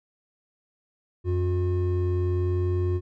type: tone pair together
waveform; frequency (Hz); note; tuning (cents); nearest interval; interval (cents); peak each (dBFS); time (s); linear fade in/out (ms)
triangle; 89.9 / 359.6; F#2 / F#4; -49 / -49; 2 octaves; 2400; -21 / -26; 1.24-3.01; 50
effects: none